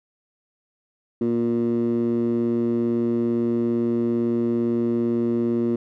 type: tone with band-pass filter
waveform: 15% pulse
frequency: 117.7 Hz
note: A#2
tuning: 17 cents sharp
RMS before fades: -22 dBFS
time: 1.21-5.76 s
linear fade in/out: 5 ms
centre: 290 Hz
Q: 5.2
effects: none